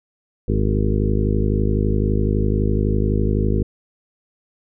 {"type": "harmonic tone with a mistuned harmonic", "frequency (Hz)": 51.91, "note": "G#1", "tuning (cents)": 0, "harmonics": [1, 2, 3, 4, 5, 6, 7, 8, 9], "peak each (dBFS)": [-20, -21, -27, -24, -28, -30, -27, -29, -30], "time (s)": [0.48, 3.63], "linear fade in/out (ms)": 5, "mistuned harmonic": 8, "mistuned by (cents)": -25, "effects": []}